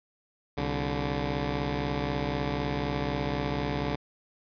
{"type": "tone pair together", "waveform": "10% pulse", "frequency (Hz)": [64, 144.26], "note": ["C2", "D3"], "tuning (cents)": [-38, -31], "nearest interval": "octave + major second", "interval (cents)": 1407, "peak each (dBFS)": [-23, -22], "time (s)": [0.57, 3.96], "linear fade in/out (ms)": 10, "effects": ["resampled to 11025 Hz"]}